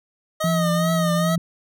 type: tone with vibrato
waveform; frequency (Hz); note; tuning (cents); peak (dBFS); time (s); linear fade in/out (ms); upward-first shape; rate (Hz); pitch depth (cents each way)
25% pulse; 622.3; D#5; 0; -18; 0.4-1.36; 10; triangle; 2.4; 74
type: tone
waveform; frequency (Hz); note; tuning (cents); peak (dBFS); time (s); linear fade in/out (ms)
sine; 170.3; F3; -43; -19; 0.44-1.38; 2
effects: none